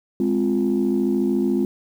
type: chord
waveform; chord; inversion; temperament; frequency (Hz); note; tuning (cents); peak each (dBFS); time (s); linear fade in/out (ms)
sine; F minor; first; equal; 207.7 / 261.6 / 349.2; Ab3 / C4 / F4; 0 / 0 / 0; -21; 0.2-1.65; 2
effects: tanh soft clip ceiling -11 dBFS + 8-bit